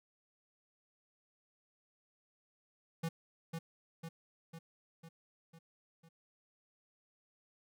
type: tone with echo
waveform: square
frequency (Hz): 164.81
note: E3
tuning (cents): 0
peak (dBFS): -35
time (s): 3.03-3.09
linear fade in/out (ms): 10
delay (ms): 500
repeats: 6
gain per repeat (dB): -4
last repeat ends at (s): 6.09
effects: none